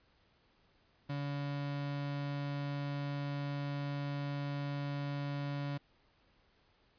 35% pulse tone, 142.5 Hz, C#3, 48 cents sharp, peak -34 dBFS, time 1.09-5.78 s, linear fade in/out 10 ms, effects pink hiss -70 dBFS RMS until 6.98 s + resampled to 11025 Hz

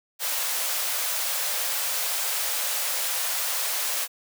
white high-pass noise, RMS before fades -27 dBFS, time 0.19-4.08 s, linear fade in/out 50 ms, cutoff 470 Hz, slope 96 dB/octave, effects none

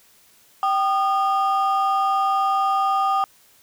triangle ring-modulated tone, 1000 Hz, B5, 21 cents sharp, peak -12 dBFS, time 0.63-3.24 s, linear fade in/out 0 ms, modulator 222 Hz, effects tanh soft clip ceiling -8 dBFS + white hiss -55 dBFS RMS until 3.62 s

